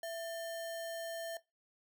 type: tone with sample-and-hold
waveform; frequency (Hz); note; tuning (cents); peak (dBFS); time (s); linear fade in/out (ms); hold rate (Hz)
sine; 665; E5; +15; -38; 0.03-1.37; 2; 2450
effects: noise-tail reverb RT60 0.2 s tail -19 dB re dry